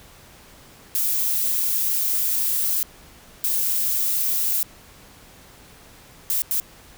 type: noise bursts at uneven times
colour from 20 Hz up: violet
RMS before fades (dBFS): -22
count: 4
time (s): 0.95-2.83 / 3.44-4.63 / 6.3-6.42 / 6.51-6.6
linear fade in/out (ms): 0
effects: pink hiss -48 dBFS RMS until 6.97 s